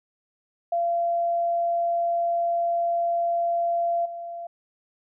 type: tone with level steps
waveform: sine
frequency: 685 Hz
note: F5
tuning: 34 cents flat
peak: -21 / -32 dBFS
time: 0.72-4.47 s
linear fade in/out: 5 ms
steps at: 4.05 s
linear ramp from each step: 10 ms
effects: none